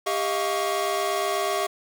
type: tone cluster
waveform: 45% pulse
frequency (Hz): 398.9 / 633 / 701 / 1118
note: G4 / D#5 / F5 / C#6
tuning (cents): +30 / +30 / +6 / +14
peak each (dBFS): -29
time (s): 0.06-1.67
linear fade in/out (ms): 10
effects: none